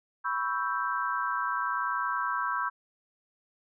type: chord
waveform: sine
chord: C# half-diminished seventh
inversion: third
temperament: equal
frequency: 987.8 / 1108.7 / 1318.5 / 1568 Hz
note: B5 / C#6 / E6 / G6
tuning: 0 / 0 / 0 / 0 cents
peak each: -33 dBFS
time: 0.24-2.7 s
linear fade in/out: 20 ms
effects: none